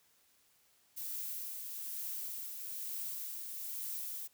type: noise with tremolo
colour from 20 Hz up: violet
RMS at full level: -40 dBFS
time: 0.96-4.28 s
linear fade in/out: 20 ms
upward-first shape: triangle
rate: 1.1 Hz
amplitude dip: 40%
effects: white hiss -70 dBFS RMS until 4.33 s